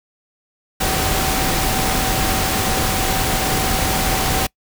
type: tone in noise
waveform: sine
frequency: 763 Hz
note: G5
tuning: 47 cents flat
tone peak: -25 dBFS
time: 0.8-4.47 s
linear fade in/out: 10 ms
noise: pink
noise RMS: -19 dBFS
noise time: 0.8-4.47 s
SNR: -9 dB
effects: noise-tail reverb RT60 0.1 s tail -25 dB re dry